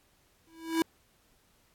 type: tone with exponential growth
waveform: square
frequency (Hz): 326.8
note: E4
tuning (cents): -15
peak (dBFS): -22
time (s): 0.47-0.82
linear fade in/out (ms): 1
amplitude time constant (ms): 74
effects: pink hiss -67 dBFS RMS until 1.74 s + AAC 64 kbps